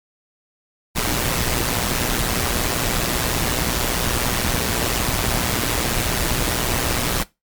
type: noise with amplitude modulation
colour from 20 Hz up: pink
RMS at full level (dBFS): -18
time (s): 0.95-7.24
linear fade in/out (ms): 20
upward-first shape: sine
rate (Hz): 121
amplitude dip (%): 65
effects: noise-tail reverb RT60 0.2 s tail -19 dB re dry + MP3 96 kbps